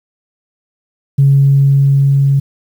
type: tone with level ramp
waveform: sine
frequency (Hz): 138.59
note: C#3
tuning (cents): 0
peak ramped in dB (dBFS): -4 to -7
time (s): 1.18-2.4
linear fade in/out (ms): 10
effects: tanh soft clip ceiling 0 dBFS + 7-bit